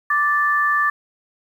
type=tone pair together; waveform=sine; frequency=1173.5 / 1760 Hz; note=D6 / A6; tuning=-2 / 0 cents; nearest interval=perfect fifth; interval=702 cents; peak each=-18 dBFS; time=0.1-0.9 s; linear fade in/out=5 ms; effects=8-bit